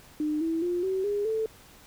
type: tone with pitch steps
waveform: sine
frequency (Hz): 303.1 / 326.7 / 352.2 / 379.7 / 409.3 / 441.2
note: D#4 / E4 / F4 / F#4 / G#4 / A4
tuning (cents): -45 / -15 / +15 / +45 / -25 / +5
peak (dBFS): -25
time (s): 0.2-1.46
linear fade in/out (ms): 2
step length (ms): 210
effects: pink hiss -53 dBFS RMS until 1.86 s